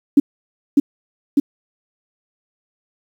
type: tone with echo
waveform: sine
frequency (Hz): 284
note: C#4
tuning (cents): +42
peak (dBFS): -5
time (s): 0.17-0.2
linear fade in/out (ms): 5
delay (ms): 600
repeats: 2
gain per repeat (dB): -2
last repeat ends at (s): 1.4
effects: 7-bit